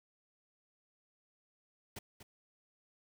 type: noise with echo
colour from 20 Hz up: pink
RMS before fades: -45 dBFS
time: 1.96-1.99 s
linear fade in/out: 5 ms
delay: 240 ms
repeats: 1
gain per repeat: -9 dB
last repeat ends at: 2.23 s
effects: none